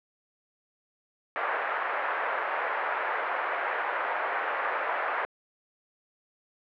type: band-pass noise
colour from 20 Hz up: white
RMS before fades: -30 dBFS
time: 1.36-5.25 s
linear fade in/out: 0 ms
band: 510 to 1800 Hz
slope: 24 dB/octave
effects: low-pass 3000 Hz 12 dB/octave